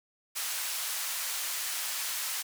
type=band-pass noise; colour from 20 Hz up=white; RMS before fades=-34 dBFS; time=0.35-2.43 s; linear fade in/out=20 ms; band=980 to 15000 Hz; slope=12 dB/octave; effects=none